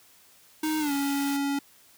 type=band-stop noise; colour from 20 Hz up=white; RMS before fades=-39 dBFS; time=0.63-1.37 s; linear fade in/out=5 ms; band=230 to 990 Hz; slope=96 dB/octave
type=tone with pitch glide; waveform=square; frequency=311.1 to 280.4 Hz; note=D#4 to C#4; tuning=0 to +20 cents; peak=-26 dBFS; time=0.63-1.59 s; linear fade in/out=5 ms; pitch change=-180 cents; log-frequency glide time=0.79-0.92 s
effects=white hiss -57 dBFS RMS until 1.97 s + high-pass 60 Hz 12 dB/octave